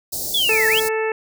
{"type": "band-stop noise", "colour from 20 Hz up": "white", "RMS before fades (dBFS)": -26, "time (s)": [0.12, 0.89], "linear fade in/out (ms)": 10, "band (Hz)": [750, 4200], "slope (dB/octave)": 48}
{"type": "linear two-way sweep", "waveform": "sine", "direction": "down then up", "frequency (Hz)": [3520, 1700, 3415], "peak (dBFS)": -16, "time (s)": [0.34, 0.8], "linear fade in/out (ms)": 5, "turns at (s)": 0.68}
{"type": "harmonic tone", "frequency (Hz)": 440, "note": "A4", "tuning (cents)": 0, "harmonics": [1, 2, 3, 4, 5, 6], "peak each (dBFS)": [-20, -28, -33, -28, -32, -32], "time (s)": [0.49, 1.12], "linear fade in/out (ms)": 2}
{"effects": []}